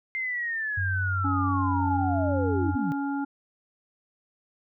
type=linear sweep; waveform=sine; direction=down; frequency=2100 to 146.4 Hz; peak=-27 dBFS; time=0.15-2.92 s; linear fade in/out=0 ms
type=tone with pitch glide; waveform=sine; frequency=94.2 to 91.2 Hz; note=F#2 to F#2; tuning=+32 to -24 cents; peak=-26 dBFS; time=0.77-2.76 s; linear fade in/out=10 ms; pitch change=-56 cents; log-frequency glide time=1.66-1.87 s
type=harmonic tone; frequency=280 Hz; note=C#4; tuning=18 cents sharp; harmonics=1 / 3 / 5; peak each=-27 / -34 / -38 dBFS; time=1.24-3.25 s; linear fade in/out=10 ms
effects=none